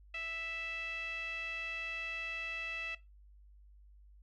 5% pulse tone with low-pass filter, 659.3 Hz, E5, in tune, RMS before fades -41 dBFS, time 0.14-2.95 s, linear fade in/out 5 ms, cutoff 2500 Hz, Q 6.1, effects noise-tail reverb RT60 0.2 s tail -17 dB re dry + added 50 Hz sine -56 dBFS peak until 4.22 s

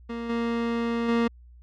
30% pulse tone with level steps, 233.1 Hz, A#3, in tune, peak -28 / -22 / -18 dBFS, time 0.09-1.28 s, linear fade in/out 10 ms, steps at 0.29 / 1.08 s, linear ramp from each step 10 ms, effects added 60 Hz sine -47 dBFS peak until 1.62 s + low-pass 3000 Hz 12 dB/octave

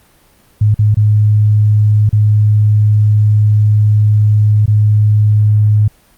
sine tone with dropouts, 105.7 Hz, G#2, 31 cents sharp, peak -6 dBFS, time 0.61-5.88 s, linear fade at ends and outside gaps 5 ms, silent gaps 0.744-0.79 / 0.945-0.969 / 2.093-2.128 / 4.659-4.678 s, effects pink hiss -49 dBFS RMS until 6.17 s + Opus 32 kbps

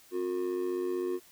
triangle tone with amplitude modulation, 360.6 Hz, F#4, 45 cents flat, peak -24 dBFS, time 0.11-1.2 s, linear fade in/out 50 ms, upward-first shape sine, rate 95.9 Hz, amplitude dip 75%, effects white hiss -58 dBFS RMS until 1.31 s

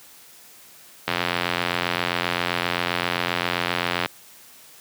click train, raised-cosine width 0.3 ms, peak -5 dBFS, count 262, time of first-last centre 1.08-4.059 s, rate 87.6 Hz, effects white hiss -48 dBFS RMS until 4.8 s + high-pass 100 Hz 12 dB/octave

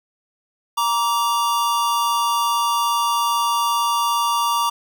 square tone pair together, 940 / 1162.4 Hz, A#5 / D6, +14 / -18 cents, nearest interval major third, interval 368 cents, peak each -21 dBFS, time 0.77-4.7 s, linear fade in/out 10 ms, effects none

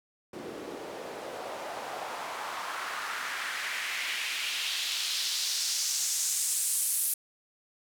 white noise with band-pass filter sweep, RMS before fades -33 dBFS, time 0.33-7.14 s, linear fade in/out 5 ms, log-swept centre 330 to 11000 Hz, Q 1.9, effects none

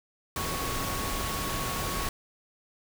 sine tone in noise, 1108.7 Hz, C#6, in tune, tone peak -36 dBFS, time 0.36-2.09 s, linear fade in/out 2 ms, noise pink, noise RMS -32 dBFS, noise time 0.36-2.09 s, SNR -7 dB, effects none

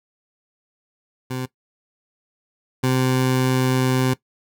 20% pulse tone pair in turn, 128.4 / 129.11 Hz, C3 / C3, -32 / -23 cents, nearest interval unison, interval 9 cents, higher second, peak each -20 / -12 dBFS, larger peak second, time 1.3-1.46 / 2.83-4.14 s, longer second, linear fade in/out 10 ms, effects noise-tail reverb RT60 0.1 s tail -18 dB re dry

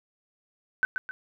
sine tone with echo, 1522 Hz, F#6, 48 cents sharp, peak -19 dBFS, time 0.83-0.85 s, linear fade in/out 0 ms, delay 130 ms, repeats 2, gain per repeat -7 dB, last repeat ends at 1.11 s, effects none

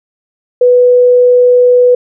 sine tone, 493.9 Hz, B4, in tune, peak -3 dBFS, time 0.61-1.95 s, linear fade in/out 5 ms, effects none

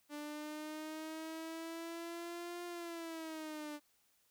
sawtooth linear two-way sweep, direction up then down, 293.7 to 350.5 to 293.7 Hz, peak -39 dBFS, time 0.09-3.8 s, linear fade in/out 50 ms, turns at 2.65 s, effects white hiss -74 dBFS RMS until 4.3 s

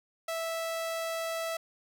sawtooth tone, 657 Hz, E5, 6 cents flat, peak -28 dBFS, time 0.28-1.57 s, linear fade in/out 5 ms, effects none

